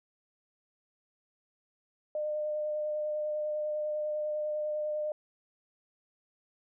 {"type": "tone with vibrato", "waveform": "sine", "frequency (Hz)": 605, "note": "D#5", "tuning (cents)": -49, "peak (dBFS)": -30, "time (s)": [2.15, 5.12], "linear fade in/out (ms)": 2, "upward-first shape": "sine", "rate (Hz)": 10, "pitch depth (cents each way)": 12, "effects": []}